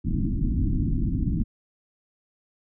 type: low-pass noise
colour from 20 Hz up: pink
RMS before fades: -24 dBFS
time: 0.04-1.44 s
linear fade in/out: 20 ms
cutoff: 320 Hz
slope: 96 dB/octave
effects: none